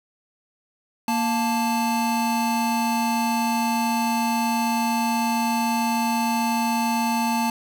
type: tone pair together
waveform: square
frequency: 233.3 / 880.8 Hz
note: A#3 / A5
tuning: +2 / +2 cents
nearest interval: octave + major seventh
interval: 2300 cents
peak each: -24 dBFS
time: 1.08-7.5 s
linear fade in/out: 2 ms
effects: none